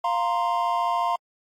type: chord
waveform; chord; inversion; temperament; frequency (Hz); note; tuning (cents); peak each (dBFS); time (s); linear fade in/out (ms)
triangle; F suspended fourth; none; equal; 698.5 / 932.3 / 1046.5; F5 / Bb5 / C6; 0 / 0 / 0; -24; 0.04-1.16; 5
effects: AAC 64 kbps